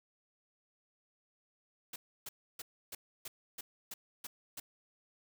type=noise bursts; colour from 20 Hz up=white; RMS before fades=-44 dBFS; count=9; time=1.93-4.6 s; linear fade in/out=5 ms; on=30 ms; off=300 ms; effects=none